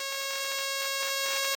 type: tone with level ramp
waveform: 5% pulse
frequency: 547 Hz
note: C#5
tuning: 23 cents flat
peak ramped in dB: -20 to -15 dBFS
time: 0-1.55 s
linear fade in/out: 2 ms
effects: AAC 48 kbps